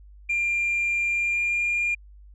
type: tone with pitch glide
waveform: sine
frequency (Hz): 2390 to 2408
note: D7 to D7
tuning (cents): +30 to +43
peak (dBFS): -20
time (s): 0.29-1.95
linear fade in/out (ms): 10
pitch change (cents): +13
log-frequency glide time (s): 1.1-1.65
effects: tanh soft clip ceiling -19 dBFS + added 50 Hz sine -45 dBFS peak until 2.34 s